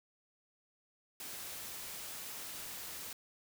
white noise, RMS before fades -45 dBFS, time 1.2-3.13 s, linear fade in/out 2 ms, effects none

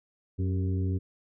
harmonic tone with a mistuned harmonic, 92.5 Hz, F#2, in tune, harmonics 1 / 2 / 3 / 4 / 5, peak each -26 / -36 / -36 / -40 / -49 dBFS, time 0.38-0.99 s, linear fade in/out 20 ms, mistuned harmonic 4, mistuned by +68 cents, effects none

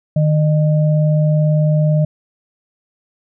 sine tone pair together, 153 / 608.3 Hz, D#3 / D#5, -29 / -39 cents, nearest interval 2 octaves, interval 2390 cents, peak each -11 / -21 dBFS, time 0.16-2.05 s, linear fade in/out 5 ms, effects none

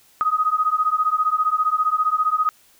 sine beating tone pair, 1247 / 1262 Hz, D#6 / D#6, +3 / +24 cents, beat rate 15 Hz, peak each -20 dBFS, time 0.21-2.49 s, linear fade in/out 0 ms, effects white hiss -55 dBFS RMS until 2.79 s

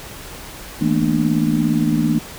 sine tone cluster, 162 / 221 / 238.7 / 297.9 Hz, E3 / A3 / A#3 / D4, -30 / +8 / +41 / +25 cents, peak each -20 dBFS, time 0.81-2.19 s, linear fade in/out 5 ms, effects pink hiss -35 dBFS RMS until 2.38 s

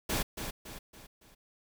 pink noise with echo, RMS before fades -31 dBFS, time 0.09-0.23 s, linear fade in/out 10 ms, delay 280 ms, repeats 4, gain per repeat -7 dB, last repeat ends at 1.35 s, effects none

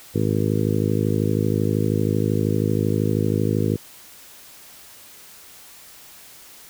harmonic tone, 52.8 Hz, G#1, 29 cents sharp, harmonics 2 / 3 / 4 / 5 / 6 / 7 / 8 / 9, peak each -23 / -25 / -26 / -27 / -28 / -28 / -29 / -30 dBFS, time 0.14-3.77 s, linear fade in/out 20 ms, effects white hiss -45 dBFS RMS until 6.69 s

